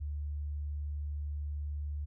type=tone; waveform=sine; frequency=73.42 Hz; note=D2; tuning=in tune; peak=-34 dBFS; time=0-2.06 s; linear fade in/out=20 ms; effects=none